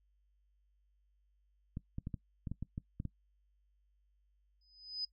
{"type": "clicks", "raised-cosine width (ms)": 5, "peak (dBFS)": -27, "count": 10, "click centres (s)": [1.771, 1.984, 2.071, 2.142, 2.472, 2.516, 2.626, 2.779, 3.001, 3.053]}
{"type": "tone with exponential growth", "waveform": "sine", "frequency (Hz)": 5010, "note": "D#8", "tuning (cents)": 11, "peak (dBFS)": -33, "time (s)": [4.61, 5.05], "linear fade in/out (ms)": 5, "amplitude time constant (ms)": 94}
{"effects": ["noise-tail reverb RT60 0.1 s tail -20 dB re dry", "added 50 Hz sine -70 dBFS peak until 5.12 s"]}